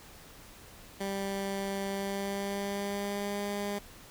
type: tone with pitch glide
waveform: 15% pulse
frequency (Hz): 196.6 to 203.1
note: G3 to G#3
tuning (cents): +5 to -38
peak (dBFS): -26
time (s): 1-3.79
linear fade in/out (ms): 10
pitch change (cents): +57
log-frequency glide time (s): 1.87-3.43
effects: pink hiss -52 dBFS RMS until 4.1 s